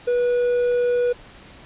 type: tone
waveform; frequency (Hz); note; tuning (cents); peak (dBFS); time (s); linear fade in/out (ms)
triangle; 487.3; B4; -23; -15; 0.07-1.13; 10
effects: pink hiss -45 dBFS RMS until 1.65 s + resampled to 8000 Hz